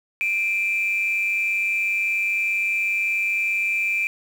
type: tone pair together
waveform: sine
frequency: 2364 / 2561 Hz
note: D7 / D#7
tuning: +11 / +49 cents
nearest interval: minor second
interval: 138 cents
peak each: -20 / -26 dBFS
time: 0.21-4.07 s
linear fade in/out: 0 ms
effects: tanh soft clip ceiling -13 dBFS + 7-bit